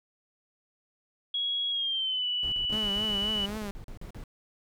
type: tone with pitch glide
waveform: sine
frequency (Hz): 3322 to 2960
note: G#7 to F#7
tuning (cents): 0 to 0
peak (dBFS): -27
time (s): 1.34-3.46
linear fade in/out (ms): 5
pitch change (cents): -200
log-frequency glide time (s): 1.7-2.27
type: noise bursts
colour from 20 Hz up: brown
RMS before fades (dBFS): -41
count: 14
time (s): 2.43-4.238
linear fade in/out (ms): 0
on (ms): 92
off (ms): 40
type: tone with vibrato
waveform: sawtooth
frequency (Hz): 207.7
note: G#3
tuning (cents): 0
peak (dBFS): -30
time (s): 2.72-3.71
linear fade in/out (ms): 5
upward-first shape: triangle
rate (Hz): 3.8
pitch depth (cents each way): 100
effects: none